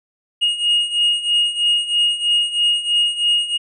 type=beating tone pair; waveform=triangle; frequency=2863 / 2866.1 Hz; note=F7 / F7; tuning=+42 / +44 cents; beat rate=3.1 Hz; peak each=-19 / -15 dBFS; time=0.41-3.58 s; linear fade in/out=20 ms; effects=resampled to 24000 Hz